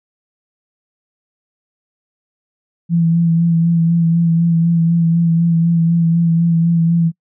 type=tone with vibrato; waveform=sine; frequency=167.3 Hz; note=E3; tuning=26 cents sharp; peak=-10 dBFS; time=2.89-7.12 s; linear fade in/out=50 ms; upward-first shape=sine; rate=4 Hz; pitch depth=25 cents each way; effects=noise-tail reverb RT60 0.1 s tail -26 dB re dry